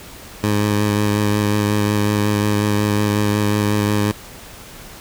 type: tone with vibrato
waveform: 15% pulse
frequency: 104.1 Hz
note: G#2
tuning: 5 cents sharp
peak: -9 dBFS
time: 0.43-4.12 s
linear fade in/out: 10 ms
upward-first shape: sine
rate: 5.5 Hz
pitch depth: 20 cents each way
effects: pink hiss -38 dBFS RMS until 5 s